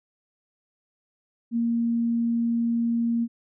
sine tone, 233.1 Hz, A#3, in tune, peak -21 dBFS, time 1.51-3.28 s, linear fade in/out 50 ms, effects none

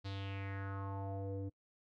square tone with low-pass filter sweep, 98 Hz, G2, in tune, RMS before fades -42 dBFS, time 0.04-1.5 s, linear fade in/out 20 ms, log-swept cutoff 4300 to 370 Hz, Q 3.7, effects noise-tail reverb RT60 0.1 s tail -25 dB re dry

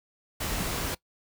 pink noise, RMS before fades -31 dBFS, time 0.4-0.95 s, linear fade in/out 10 ms
sine tone with exponential decay, 183.1 Hz, F#3, 18 cents flat, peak -27 dBFS, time 0.6-0.69 s, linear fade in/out 5 ms, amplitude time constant 18 ms
effects noise-tail reverb RT60 0.1 s tail -21 dB re dry

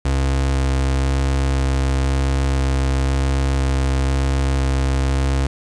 35% pulse tone with vibrato, 67.2 Hz, C2, 47 cents sharp, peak -14 dBFS, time 0.05-5.47 s, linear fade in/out 5 ms, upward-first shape square, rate 0.99 Hz, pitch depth 8 cents each way, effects resampled to 22050 Hz + 7-bit

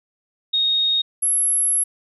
sine tone pair in turn, 3729 / 11174 Hz, A#7 / F9, 0 / 0 cents, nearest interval octave + perfect fifth, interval 1900 cents, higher second, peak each -16 dBFS, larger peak neither, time 0.53-1.02 / 1.22-1.84 s, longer second, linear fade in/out 10 ms, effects none

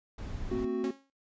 brown noise, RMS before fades -38 dBFS, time 0.18-0.65 s, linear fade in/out 5 ms
triangle chord, F# diminished, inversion first, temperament equal with one note detuned, 225.7 / 261.6 / 370 Hz, A3 / C4 / F#4, +44 / 0 / 0 cents, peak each -34 / -33 / -29 dBFS, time 0.51-0.91 s, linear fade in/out 5 ms
sawtooth tone with exponential decay, 273.1 Hz, C#4, 26 cents flat, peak -31 dBFS, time 0.84-1.1 s, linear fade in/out 0 ms, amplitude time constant 55 ms
effects noise-tail reverb RT60 0.2 s tail -21 dB re dry + resampled to 16000 Hz

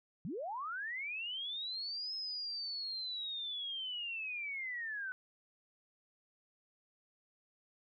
sine linear two-way sweep, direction up then down, 137.7 to 5180 to 1486 Hz, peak -38 dBFS, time 0.25-5.12 s, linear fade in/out 0 ms, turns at 2.14 s, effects none

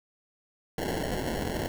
white noise with sample-and-hold, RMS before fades -31 dBFS, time 0.78-1.68 s, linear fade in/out 2 ms, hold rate 1225 Hz, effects none

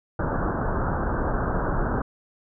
pink low-pass noise, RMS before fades -25 dBFS, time 0.19-2.02 s, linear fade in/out 5 ms, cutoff 1600 Hz, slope 96 dB/octave, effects none

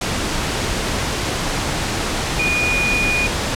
sine tone in noise, 2452 Hz, D#7, 26 cents flat, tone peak -17 dBFS, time 2.39-3.27 s, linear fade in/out 5 ms, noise pink, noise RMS -21 dBFS, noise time 0.01-3.55 s, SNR +1 dB, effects low-pass 8000 Hz 12 dB/octave

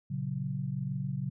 sine chord, F# major, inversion first, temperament equal, 116.54 / 138.59 / 185 Hz, A#2 / C#3 / F#3, 0 / 0 / 0 cents, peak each -39 / -33 / -37 dBFS, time 0.1-1.3 s, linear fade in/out 10 ms, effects none

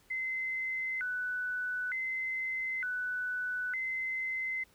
sine tone with vibrato, 1751 Hz, A6, 9 cents flat, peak -32 dBFS, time 0.1-4.64 s, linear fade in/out 10 ms, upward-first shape square, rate 0.55 Hz, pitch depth 280 cents each way, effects pink hiss -65 dBFS RMS until 4.74 s

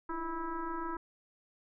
sine tone with frequency modulation, 659.3 Hz, E5, in tune, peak -34 dBFS, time 0.09-0.97 s, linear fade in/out 5 ms, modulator 323 Hz, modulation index 2.3, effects none

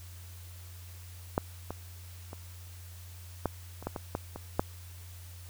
clicks, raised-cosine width 1 ms, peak -12 / -22 / -28 / -14 / -30 / -18 / -21 / -17 / -25 / -11 dBFS, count 10, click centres 1.379 / 1.706 / 2.331 / 3.457 / 3.826 / 3.87 / 3.962 / 4.151 / 4.36 / 4.595 s, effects added 88 Hz sine -45 dBFS peak until 5.49 s + white hiss -54 dBFS RMS until 5.49 s

